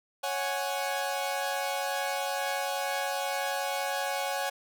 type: chord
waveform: sawtooth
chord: C# suspended fourth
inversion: none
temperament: equal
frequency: 554.4 / 740 / 830.6 Hz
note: C#5 / F#5 / G#5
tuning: 0 / 0 / 0 cents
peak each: -30 dBFS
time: 0.23-4.5 s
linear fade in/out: 10 ms
effects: none